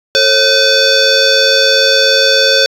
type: tone with frequency modulation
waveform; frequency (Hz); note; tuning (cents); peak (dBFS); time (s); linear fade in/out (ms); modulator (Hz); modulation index
sine; 2516; D#7; +19; -5; 0.15-2.66; 0; 987; 2.8
effects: tanh soft clip ceiling -3 dBFS